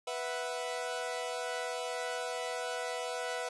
sawtooth chord, B suspended fourth, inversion none, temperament equal, 493.9 / 659.3 / 740 Hz, B4 / E5 / F#5, 0 / 0 / 0 cents, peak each -34 / -36 / -37 dBFS, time 0.07-3.49 s, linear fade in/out 5 ms, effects resampled to 24000 Hz

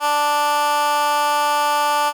15% pulse tone with high-pass filter, 293.7 Hz, D4, in tune, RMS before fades -18 dBFS, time 0-2.13 s, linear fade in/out 50 ms, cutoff 910 Hz, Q 2.1, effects none

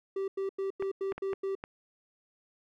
triangle tone bursts, 388.7 Hz, G4, 15 cents flat, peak -28 dBFS, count 7, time 0.16-1.552 s, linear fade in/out 5 ms, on 120 ms, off 92 ms
clicks, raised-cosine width 0.5 ms, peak -24 dBFS, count 5, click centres 0.824 / 1.121 / 1.18 / 1.332 / 1.639 s
effects none

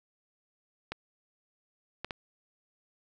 clicks, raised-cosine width 0.3 ms, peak -19 dBFS, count 3, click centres 0.92 / 2.046 / 2.108 s, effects none

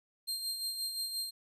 sawtooth tone with tremolo, 4186 Hz, C8, in tune, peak -30 dBFS, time 0.27-1.31 s, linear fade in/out 20 ms, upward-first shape sine, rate 5.7 Hz, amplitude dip 50%, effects resampled to 32000 Hz + 12-bit

